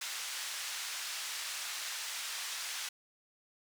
white band-pass noise, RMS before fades -40 dBFS, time 0.01-2.89 s, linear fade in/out 5 ms, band 1200 to 6800 Hz, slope 12 dB/octave, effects none

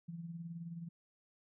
sine tone with tremolo, 168.3 Hz, E3, 36 cents sharp, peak -40 dBFS, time 0.08-0.89 s, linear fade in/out 10 ms, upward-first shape sine, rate 19 Hz, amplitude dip 55%, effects none

